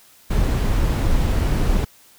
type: noise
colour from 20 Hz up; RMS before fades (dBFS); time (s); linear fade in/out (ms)
brown; -18; 0.3-1.85; 10
effects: white hiss -51 dBFS RMS until 2.18 s